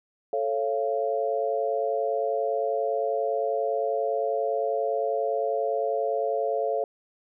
sine chord, A augmented, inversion none, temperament just, 440 / 550 / 687.5 Hz, A4 / C#5 / E#5, 0 / -14 / -27 cents, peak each -28 dBFS, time 0.33-6.84 s, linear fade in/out 2 ms, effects none

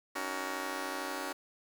10% pulse chord, D# minor seventh, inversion third, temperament just, 280 / 311.1 / 373.4 / 466.7 Hz, C#4 / D#4 / F#4 / A#4, +18 / 0 / +16 / +2 cents, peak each -31 / -35 / -32 / -37 dBFS, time 0.15-1.33 s, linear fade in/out 10 ms, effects 9-bit

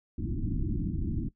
pink low-pass noise, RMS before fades -31 dBFS, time 0.18-1.29 s, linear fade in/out 5 ms, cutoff 340 Hz, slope 96 dB/octave, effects noise-tail reverb RT60 0.1 s tail -17 dB re dry

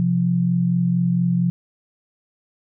sine tone pair together, 130.81 / 175.15 Hz, C3 / F3, 0 / +5 cents, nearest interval perfect fourth, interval 505 cents, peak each -22 / -17 dBFS, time 0-1.5 s, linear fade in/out 0 ms, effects none

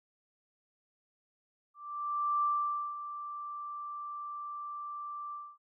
sine tone with ADSR envelope, 1174.7 Hz, D6, in tune, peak -26 dBFS, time 1.74-5.58 s, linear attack 690 ms, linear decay 520 ms, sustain -12 dB, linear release 250 ms, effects none

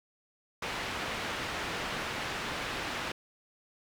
white low-pass noise, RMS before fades -36 dBFS, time 0.62-3.12 s, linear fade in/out 5 ms, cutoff 2500 Hz, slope 12 dB/octave, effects none

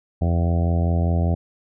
harmonic tone, 85 Hz, F2, 46 cents flat, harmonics 1 / 2 / 3 / 4 / 5 / 6 / 7 / 8 / 9, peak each -18 / -24 / -31 / -34 / -36 / -37 / -34 / -33 / -37 dBFS, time 0.21-1.35 s, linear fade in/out 10 ms, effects none

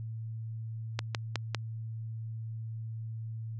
clicks, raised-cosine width 0.2 ms, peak -13 dBFS, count 4, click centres 0.991 / 1.148 / 1.357 / 1.547 s, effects added 112 Hz sine -36 dBFS peak until 3.59 s + low-pass 7000 Hz 12 dB/octave

